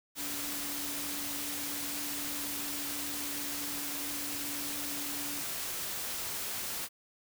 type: tone in noise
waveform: sine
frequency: 288 Hz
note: D4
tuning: 34 cents flat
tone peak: -44 dBFS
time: 0.16-5.44 s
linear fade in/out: 50 ms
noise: white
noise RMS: -37 dBFS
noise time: 0.15-6.89 s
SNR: -10 dB
effects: none